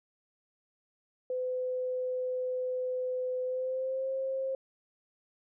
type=tone with pitch glide; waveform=sine; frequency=507 to 531.6 Hz; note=B4 to C5; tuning=+45 to +27 cents; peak=-30 dBFS; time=1.3-4.55 s; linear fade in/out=2 ms; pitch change=+82 cents; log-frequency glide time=3.44-4.09 s; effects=none